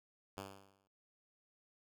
5% pulse tone with exponential decay, 98 Hz, G2, in tune, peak -31 dBFS, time 0.37-0.88 s, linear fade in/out 5 ms, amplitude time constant 110 ms, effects none

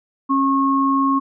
sine tone pair together, 272.6 / 1089.3 Hz, C#4 / C#6, -29 / -31 cents, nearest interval 2 octaves, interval 2398 cents, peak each -17 dBFS, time 0.29-1.2 s, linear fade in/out 20 ms, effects none

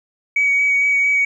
sine tone with vibrato, 2260 Hz, C#7, 33 cents sharp, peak -12 dBFS, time 0.36-1.25 s, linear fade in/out 5 ms, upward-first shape triangle, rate 4.4 Hz, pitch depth 16 cents each way, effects tanh soft clip ceiling -9 dBFS + 9-bit

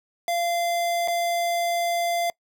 square tone with dropouts, 689 Hz, F5, 24 cents flat, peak -23 dBFS, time 0.28-2.3 s, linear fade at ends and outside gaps 1 ms, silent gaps 1.076-1.082 s, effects noise-tail reverb RT60 0.1 s tail -24 dB re dry

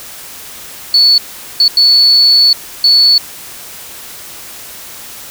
sine tone bursts at uneven times, 4435 Hz, C#8, in tune, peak -4 dBFS, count 4, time 0.94-1.18 / 1.6-1.68 / 1.77-2.53 / 2.84-3.18 s, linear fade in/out 2 ms, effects white hiss -30 dBFS RMS until 5.3 s

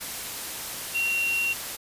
sine tone in noise, 2747 Hz, F7, 29 cents flat, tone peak -23 dBFS, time 0.94-1.54 s, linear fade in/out 20 ms, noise white, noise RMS -34 dBFS, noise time 0-1.77 s, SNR +8 dB, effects resampled to 32000 Hz

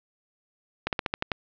slowing click train, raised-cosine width 0.3 ms, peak -9 dBFS, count 7, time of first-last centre 0.87-1.318 s, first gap 58 ms, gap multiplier 1.1, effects low-pass 4000 Hz 12 dB/octave

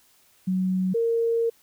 sine tone pair in turn, 186.1 / 461.2 Hz, F#3 / A#4, +10 / -19 cents, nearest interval octave + major third, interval 1571 cents, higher second, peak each -21 / -20 dBFS, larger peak second, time 0.47-0.94 / 0.94-1.5 s, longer second, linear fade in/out 10 ms, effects white hiss -60 dBFS RMS until 1.62 s

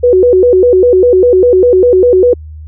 sine tone with vibrato, 426.2 Hz, G#4, 45 cents sharp, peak -3 dBFS, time 0.03-2.34 s, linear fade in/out 10 ms, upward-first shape square, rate 5 Hz, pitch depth 240 cents each way, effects added 77 Hz sine -25 dBFS peak until 2.67 s

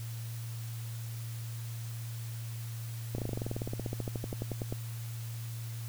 slowing click train, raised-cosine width 2 ms, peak -22 dBFS, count 26, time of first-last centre 3.15-4.725 s, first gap 33 ms, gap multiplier 1.05, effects added 115 Hz sine -37 dBFS peak until 5.88 s + white hiss -50 dBFS RMS until 5.88 s

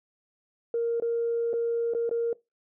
sine tone with dropouts, 466.2 Hz, A#4, in tune, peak -23 dBFS, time 0.74-2.33 s, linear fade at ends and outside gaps 2 ms, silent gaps 1-1.022 / 1.532-1.537 / 1.937-1.948 / 2.093-2.111 s, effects noise-tail reverb RT60 0.2 s tail -21 dB re dry + tanh soft clip ceiling -19 dBFS

